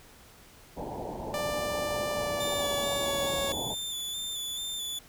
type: low-pass noise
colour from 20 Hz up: white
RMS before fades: -37 dBFS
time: 0.76-3.75 s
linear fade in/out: 20 ms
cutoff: 940 Hz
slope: 96 dB/octave
type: tone with pitch glide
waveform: sawtooth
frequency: 591 to 554.6 Hz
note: D5 to C#5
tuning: +11 to +1 cents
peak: -26 dBFS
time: 1.34-3.52 s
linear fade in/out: 0 ms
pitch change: -110 cents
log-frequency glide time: 2.11-3.36 s
type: tone with vibrato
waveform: sawtooth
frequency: 3520 Hz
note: A7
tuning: in tune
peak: -30 dBFS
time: 2.4-4.99 s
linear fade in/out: 5 ms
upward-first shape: square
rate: 2.3 Hz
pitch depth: 28 cents each way
effects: pink hiss -54 dBFS RMS until 5.08 s